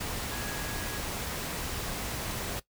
sine tone in noise, 1661.2 Hz, G#6, in tune, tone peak -42 dBFS, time 0.31-0.99 s, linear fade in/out 10 ms, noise pink, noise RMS -35 dBFS, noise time 0-2.6 s, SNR -10 dB, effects noise-tail reverb RT60 0.1 s tail -17 dB re dry

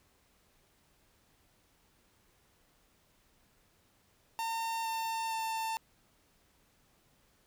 45% pulse tone with pitch steps, 909 / 901.7 / 894.4 Hz, A#5 / A5 / A5, -44 / +42 / +28 cents, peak -33 dBFS, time 4.39-5.77 s, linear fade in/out 0 ms, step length 460 ms, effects pink hiss -69 dBFS RMS until 7.46 s

